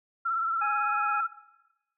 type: tone with vibrato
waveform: sine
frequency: 1341 Hz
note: E6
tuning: 29 cents sharp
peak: -25 dBFS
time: 0.25-1.27 s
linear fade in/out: 10 ms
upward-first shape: triangle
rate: 18 Hz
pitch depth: 60 cents each way
type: harmonic tone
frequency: 830.6 Hz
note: G#5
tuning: in tune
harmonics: 1 / 2 / 3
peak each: -31 / -38 / -37 dBFS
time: 0.61-1.21 s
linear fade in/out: 10 ms
effects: noise-tail reverb RT60 1.0 s tail -19 dB re dry

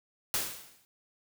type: noise with exponential decay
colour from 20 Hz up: white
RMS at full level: -28 dBFS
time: 0.34-0.85 s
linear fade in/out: 0 ms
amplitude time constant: 110 ms
effects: none

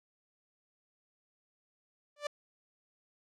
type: tone with exponential growth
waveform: sawtooth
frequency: 587.3 Hz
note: D5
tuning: in tune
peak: -26 dBFS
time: 2.16-2.27 s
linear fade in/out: 5 ms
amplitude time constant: 23 ms
effects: low-pass 7000 Hz 12 dB/octave

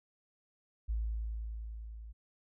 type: tone with level ramp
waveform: sine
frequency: 55 Hz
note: A1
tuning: in tune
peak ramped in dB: -30 to -45 dBFS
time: 0.88-2.13 s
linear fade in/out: 20 ms
effects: none

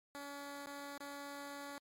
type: tone with dropouts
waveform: 10% pulse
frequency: 283.6 Hz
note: C#4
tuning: 40 cents sharp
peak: -37 dBFS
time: 0.15-1.78 s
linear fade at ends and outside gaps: 0 ms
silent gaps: 0.66-0.669 / 0.976-1.005 s
effects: MP3 64 kbps

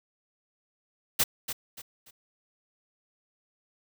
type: noise with echo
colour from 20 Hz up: white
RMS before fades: -23 dBFS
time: 1.19-1.24 s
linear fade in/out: 10 ms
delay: 290 ms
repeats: 3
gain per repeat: -10 dB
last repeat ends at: 2.11 s
effects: none

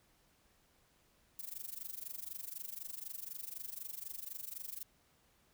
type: noise with amplitude modulation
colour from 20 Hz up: violet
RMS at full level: -42 dBFS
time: 1.39-4.83 s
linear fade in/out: 0 ms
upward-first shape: sine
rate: 24 Hz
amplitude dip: 90%
effects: pink hiss -71 dBFS RMS until 5.53 s

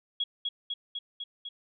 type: tone with echo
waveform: sine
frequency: 3322 Hz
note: G#7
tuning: in tune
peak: -26 dBFS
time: 0.2-0.24 s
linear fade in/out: 5 ms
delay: 250 ms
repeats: 5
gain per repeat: -2 dB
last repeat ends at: 1.49 s
effects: none

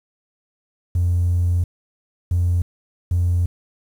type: tone bursts at uneven times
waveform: triangle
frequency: 87.7 Hz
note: F2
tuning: 8 cents sharp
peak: -12 dBFS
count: 3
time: 0.95-1.64 / 2.31-2.62 / 3.11-3.46 s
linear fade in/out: 5 ms
effects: tanh soft clip ceiling -12 dBFS + 8-bit

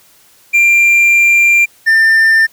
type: tone pair in turn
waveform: triangle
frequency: 2379 / 1793.1 Hz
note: D7 / A6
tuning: +22 / +32 cents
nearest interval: perfect fourth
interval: 490 cents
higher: first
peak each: -4 dBFS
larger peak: neither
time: 0.53-1.66 / 1.86-2.47 s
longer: first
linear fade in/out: 20 ms
effects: white hiss -47 dBFS RMS until 2.52 s

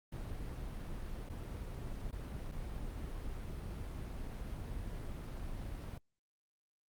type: noise with dropouts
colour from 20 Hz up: brown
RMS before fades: -42 dBFS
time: 0.12-5.98 s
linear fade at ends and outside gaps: 5 ms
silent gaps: 1.291-1.297 / 2.112-2.126 / 2.516-2.52 s
effects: Opus 32 kbps

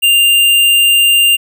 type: tone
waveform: square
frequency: 2794 Hz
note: F7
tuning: in tune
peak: -7 dBFS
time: 0.02-1.37 s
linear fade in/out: 20 ms
effects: none

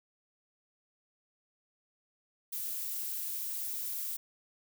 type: noise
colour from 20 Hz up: violet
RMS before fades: -37 dBFS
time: 2.52-4.17 s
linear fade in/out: 10 ms
effects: none

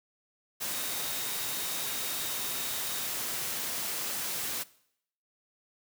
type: tone in noise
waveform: sine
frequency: 3732 Hz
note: A#7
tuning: 1 cent sharp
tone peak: -43 dBFS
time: 0.71-3.08 s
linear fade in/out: 20 ms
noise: white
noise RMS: -34 dBFS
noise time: 0.6-4.64 s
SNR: -12 dB
effects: noise-tail reverb RT60 0.7 s tail -20 dB re dry + high-pass 100 Hz 12 dB/octave

